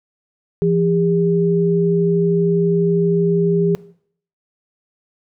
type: tone pair together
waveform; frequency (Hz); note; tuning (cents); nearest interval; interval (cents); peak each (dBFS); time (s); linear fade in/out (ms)
sine; 169.7 / 403.3; F3 / G4; -49 / +49; octave + minor third; 1498; -16; 0.62-3.75; 0
effects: noise-tail reverb RT60 0.6 s tail -20 dB re dry